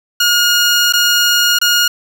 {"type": "tone with dropouts", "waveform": "15% pulse", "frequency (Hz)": 1431, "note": "F6", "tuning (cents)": 42, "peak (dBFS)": -3, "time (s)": [0.2, 1.88], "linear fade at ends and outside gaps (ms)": 5, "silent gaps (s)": [[0.925, 0.935], [1.588, 1.614]], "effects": ["7-bit"]}